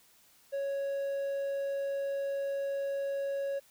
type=tone; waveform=triangle; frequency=554.4 Hz; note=C#5; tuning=in tune; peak=-29 dBFS; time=0.52-3.6 s; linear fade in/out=20 ms; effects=white hiss -63 dBFS RMS until 3.7 s